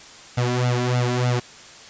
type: tone with flanger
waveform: sawtooth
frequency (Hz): 123.47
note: B2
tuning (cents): 0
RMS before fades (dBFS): -21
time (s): 0.37-1.4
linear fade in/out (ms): 10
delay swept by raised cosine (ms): 1.4 to 3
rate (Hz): 3.3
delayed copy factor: +1
effects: white hiss -43 dBFS RMS until 1.89 s + resampled to 16000 Hz